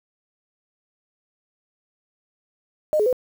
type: tone with pitch steps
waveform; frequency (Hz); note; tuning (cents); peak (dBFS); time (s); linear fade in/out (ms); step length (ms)
sine; 612 / 422.3 / 504; D#5 / G#4 / B4; -29 / +29 / +35; -16; 2.93-3.128; 0; 66
effects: 7-bit